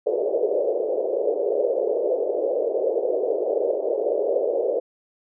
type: band-pass noise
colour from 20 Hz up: pink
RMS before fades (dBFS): -23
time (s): 0.06-4.8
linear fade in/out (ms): 10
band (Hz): 410 to 580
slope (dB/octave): 48
effects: none